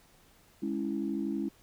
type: chord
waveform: sine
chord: C# minor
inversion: second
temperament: equal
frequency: 207.7 / 277.2 / 329.6 Hz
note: G#3 / C#4 / E4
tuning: 0 / 0 / 0 cents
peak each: -34 dBFS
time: 0.62-1.49 s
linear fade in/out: 10 ms
effects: tanh soft clip ceiling -21 dBFS + pink hiss -62 dBFS RMS until 1.62 s